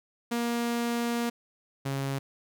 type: tone pair in turn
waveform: sawtooth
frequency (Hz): 236.2 / 136.94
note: A#3 / C#3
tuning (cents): +23 / -21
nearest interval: major sixth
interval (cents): 944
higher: first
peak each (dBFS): -23 / -25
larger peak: first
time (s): 0.31-1.3 / 1.85-2.19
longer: first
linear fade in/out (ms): 10
effects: none